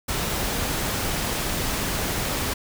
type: noise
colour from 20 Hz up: pink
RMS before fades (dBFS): -26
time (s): 0.08-2.54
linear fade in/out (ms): 10
effects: none